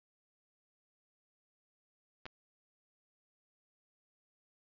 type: clicks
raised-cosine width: 0.3 ms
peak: -29 dBFS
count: 2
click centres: 2.256 / 2.264 s
effects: resampled to 16000 Hz